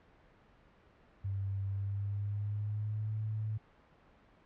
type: tone with pitch glide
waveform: sine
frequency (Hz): 98 to 108.11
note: G2 to A2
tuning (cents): 0 to -30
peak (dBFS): -33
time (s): 1.24-3.58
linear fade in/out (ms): 10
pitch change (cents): +170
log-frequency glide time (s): 1.67-3.16
effects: pink hiss -63 dBFS RMS until 4.45 s + low-pass 2000 Hz 12 dB/octave